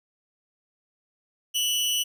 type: tone with amplitude modulation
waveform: sawtooth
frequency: 2960 Hz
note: F#7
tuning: in tune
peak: -17 dBFS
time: 1.54-2.04 s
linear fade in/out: 20 ms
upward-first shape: sine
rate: 237 Hz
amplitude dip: 60%
effects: none